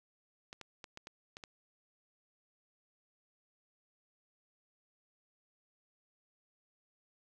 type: clicks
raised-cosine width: 0.2 ms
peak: -29 dBFS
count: 7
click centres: 0.529 / 0.613 / 0.842 / 0.974 / 1.071 / 1.369 / 1.438 s
effects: none